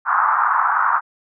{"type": "band-pass noise", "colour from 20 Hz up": "white", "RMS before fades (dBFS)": -17, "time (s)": [0.05, 1.01], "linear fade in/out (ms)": 50, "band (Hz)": [880, 1400], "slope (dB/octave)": 48, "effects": []}